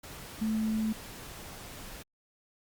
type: tone in noise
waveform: sine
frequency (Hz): 218.7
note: A3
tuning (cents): -10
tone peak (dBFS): -27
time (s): 0.41-0.93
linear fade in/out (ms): 10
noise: pink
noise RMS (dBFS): -45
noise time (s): 0.03-2.03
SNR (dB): +15
effects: Opus 48 kbps